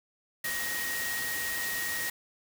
sine tone in noise, 1881 Hz, A#6, 15 cents sharp, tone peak -33 dBFS, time 0.44-2.1 s, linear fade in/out 5 ms, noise white, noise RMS -35 dBFS, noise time 0.44-2.1 s, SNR -1 dB, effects none

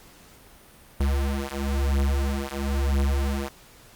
square beating tone pair, 68.5 / 69.5 Hz, C#2 / C#2, -20 / +5 cents, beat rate 1 Hz, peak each -26 dBFS, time 1-3.49 s, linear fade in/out 5 ms, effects pink hiss -51 dBFS RMS until 3.95 s + Opus 48 kbps

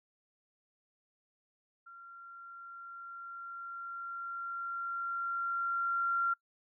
sine tone with level ramp, 1377 Hz, F6, 25 cents flat, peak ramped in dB -49 to -27 dBFS, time 1.86-6.34 s, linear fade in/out 10 ms, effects noise-tail reverb RT60 0.1 s tail -25 dB re dry

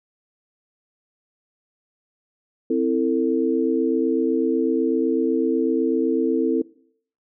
sine chord, A minor, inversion first, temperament equal with one note detuned, 261.6 / 329.6 / 448.5 Hz, C4 / E4 / A4, 0 / 0 / +33 cents, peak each -22 dBFS, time 2.7-6.62 s, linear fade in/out 5 ms, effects noise-tail reverb RT60 0.6 s tail -21 dB re dry

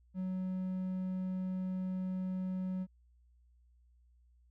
triangle tone, 185.8 Hz, F#3, 7 cents sharp, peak -32 dBFS, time 0.14-2.87 s, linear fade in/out 50 ms, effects added 60 Hz sine -63 dBFS peak until 4.5 s

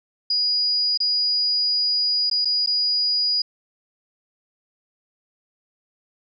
sine tone with dropouts, 4900 Hz, D#8, 27 cents flat, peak -18 dBFS, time 0.3-3.42 s, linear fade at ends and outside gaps 5 ms, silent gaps 0.975-1.002 / 2.299-2.312 / 2.448-2.454 / 2.662-2.672 s, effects none

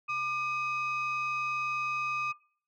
sine tone pair together, 1198.6 / 2531 Hz, D6 / D#7, +35 / +29 cents, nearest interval octave + minor second, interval 1294 cents, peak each -30 / -31 dBFS, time 0.08-2.33 s, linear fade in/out 20 ms, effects noise-tail reverb RT60 0.5 s tail -24 dB re dry + tanh soft clip ceiling -26 dBFS

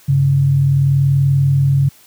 sine tone pair together, 98 / 138.59 Hz, G2 / C#3, 0 / 0 cents, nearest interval tritone, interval 600 cents, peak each -20 / -10 dBFS, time 0.08-1.89 s, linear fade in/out 10 ms, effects white hiss -47 dBFS RMS until 2.06 s + high-pass 60 Hz 12 dB/octave

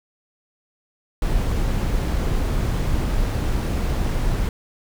brown noise, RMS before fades -21 dBFS, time 1.22-4.49 s, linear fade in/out 2 ms, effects none

